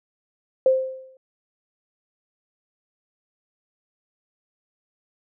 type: tone with exponential decay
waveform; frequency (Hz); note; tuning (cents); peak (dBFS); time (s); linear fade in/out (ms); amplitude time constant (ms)
sine; 523; C5; -1; -11; 0.66-1.17; 2; 110
effects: none